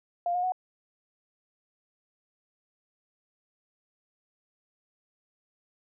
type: tone with pitch steps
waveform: sine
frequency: 698.5 / 718.1 / 738.3 Hz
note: F5 / F5 / F#5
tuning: 0 / +48 / -4 cents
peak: -25 dBFS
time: 0.26-0.521 s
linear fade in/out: 2 ms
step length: 87 ms
effects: none